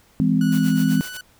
sine chord, E augmented, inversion none, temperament just, 164.81 / 206 / 257.5 Hz, E3 / G#3 / B#3, 0 / -14 / -28 cents, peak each -20 / -20 / -19 dBFS, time 0.2-1.01 s, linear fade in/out 0 ms
sawtooth tone with pitch glide, 1468 to 1488.5 Hz, F#6 to F#6, -14 to +10 cents, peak -29 dBFS, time 0.41-1.21 s, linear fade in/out 2 ms, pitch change +24 cents, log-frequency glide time 0.79-1.01 s
white noise with tremolo, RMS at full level -35 dBFS, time 0.52-1.17 s, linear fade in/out 0 ms, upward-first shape sine, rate 8 Hz, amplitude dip 85%
effects pink hiss -56 dBFS RMS until 1.39 s

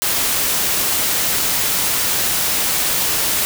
white noise, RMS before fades -18 dBFS, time 0.02-3.45 s, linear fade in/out 0 ms, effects none

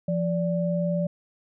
sine tone pair together, 172.53 / 583 Hz, F3 / D5, -21 / -13 cents, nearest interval octave + major sixth, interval 2108 cents, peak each -24 / -27 dBFS, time 0.08-1.07 s, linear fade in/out 5 ms, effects none

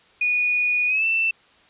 sine tone with pitch glide, 2461 to 2668 Hz, D#7 to E7, -20 to +20 cents, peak -18 dBFS, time 0.21-1.31 s, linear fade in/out 5 ms, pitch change +140 cents, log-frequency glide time 0.87-1.05 s, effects white hiss -55 dBFS RMS until 1.69 s + resampled to 8000 Hz

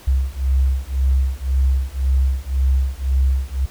sine beating tone pair, 65.41 / 67.31 Hz, C2 / C2, 0 / +50 cents, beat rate 1.9 Hz, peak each -18 dBFS, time 0.07-3.66 s, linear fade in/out 10 ms, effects pink hiss -44 dBFS RMS until 3.7 s

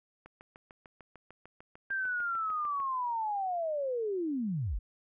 click train, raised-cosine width 0.5 ms, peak -35 dBFS, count 18, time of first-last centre 0.26-2.801 s, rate 6.69 Hz
sine linear sweep, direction down, 1597 to 34.08 Hz, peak -30 dBFS, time 1.9-4.79 s, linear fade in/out 10 ms
effects none

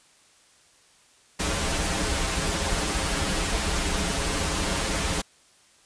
pink noise with comb filter, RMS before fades -26 dBFS, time 1.39-5.22 s, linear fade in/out 10 ms, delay 8.2 ms, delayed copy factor -0.95, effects white hiss -58 dBFS RMS until 5.85 s + resampled to 22050 Hz

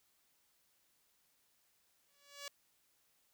5% pulse tone with exponential growth, 569 Hz, C#5, 45 cents sharp, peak -30 dBFS, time 2.08-2.48 s, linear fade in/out 2 ms, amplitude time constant 85 ms, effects white hiss -75 dBFS RMS until 3.33 s

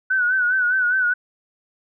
sine tone with vibrato, 1491 Hz, F#6, 13 cents sharp, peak -16 dBFS, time 0.1-1.14 s, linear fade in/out 10 ms, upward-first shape sine, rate 4.9 Hz, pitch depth 66 cents each way, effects none

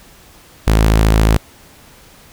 sawtooth tone, 54.1 Hz, A1, 29 cents flat, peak -5 dBFS, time 0.67-1.37 s, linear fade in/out 5 ms, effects pink hiss -44 dBFS RMS until 2.32 s

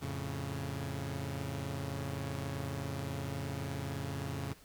sawtooth chord, F augmented, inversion none, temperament equal with one note detuned, 87.31 / 110.83 / 138.59 Hz, F2 / A2 / C#3, 0 / +13 / 0 cents, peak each -38 / -39 / -35 dBFS, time 0.01-4.54 s, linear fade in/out 20 ms, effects pink hiss -59 dBFS RMS until 4.64 s

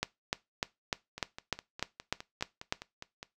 two click trains, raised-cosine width 0.2 ms, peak -12 / -24 dBFS, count 10 / 11, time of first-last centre 0.03-2.725 / 1.18-3.229 s, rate 3.34 / 4.88 Hz, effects noise-tail reverb RT60 0.2 s tail -19 dB re dry

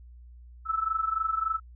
sine tone with amplitude modulation, 1312 Hz, E6, 9 cents flat, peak -22 dBFS, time 0.65-1.6 s, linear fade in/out 50 ms, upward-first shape sine, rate 23.5 Hz, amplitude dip 80%, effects added 60 Hz sine -46 dBFS peak until 1.75 s

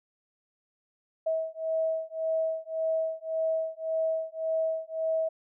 sine beating tone pair, 643 / 644.8 Hz, E5 / E5, -43 / -38 cents, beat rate 1.8 Hz, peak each -30 dBFS, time 1.26-5.29 s, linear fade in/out 10 ms, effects none

